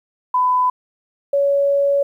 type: tone pair in turn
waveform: sine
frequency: 1002 / 562.4 Hz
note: B5 / C#5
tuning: +25 / +25 cents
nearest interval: minor seventh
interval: 1000 cents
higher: first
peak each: -13 dBFS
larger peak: neither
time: 0.34-0.7 / 1.33-2.03 s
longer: second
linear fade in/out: 5 ms
effects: 9-bit